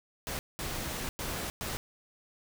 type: noise bursts at uneven times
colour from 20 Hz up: pink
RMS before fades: -36 dBFS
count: 4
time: 0.27-0.39 / 0.59-1.09 / 1.19-1.5 / 1.61-1.77 s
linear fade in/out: 0 ms
effects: none